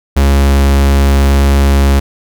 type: tone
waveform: 45% pulse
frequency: 69.3 Hz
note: C#2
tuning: in tune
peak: -6 dBFS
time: 0.16-2 s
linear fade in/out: 10 ms
effects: none